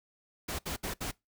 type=noise bursts; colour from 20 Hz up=pink; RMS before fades=-36 dBFS; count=4; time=0.48-1.115 s; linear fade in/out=10 ms; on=110 ms; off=65 ms; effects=noise-tail reverb RT60 0.2 s tail -23 dB re dry